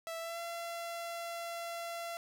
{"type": "tone with pitch glide", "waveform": "sawtooth", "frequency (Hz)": [659.3, 679.8], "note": ["E5", "F5"], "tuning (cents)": [0, -47], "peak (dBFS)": -35, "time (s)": [0.07, 2.17], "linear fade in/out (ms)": 0, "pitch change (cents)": 53, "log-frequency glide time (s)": [0.19, 0.39], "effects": []}